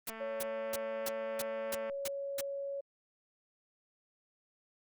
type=noise bursts; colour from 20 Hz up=white; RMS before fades=-37 dBFS; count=8; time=0.07-2.41 s; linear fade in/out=5 ms; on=30 ms; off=300 ms
type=click train; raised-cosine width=0.5 ms; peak=-31 dBFS; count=404; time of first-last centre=0.09-1.897 s; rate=223 Hz
type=tone; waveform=sine; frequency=557 Hz; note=C#5; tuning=8 cents sharp; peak=-36 dBFS; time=0.2-2.81 s; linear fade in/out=10 ms
effects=Opus 32 kbps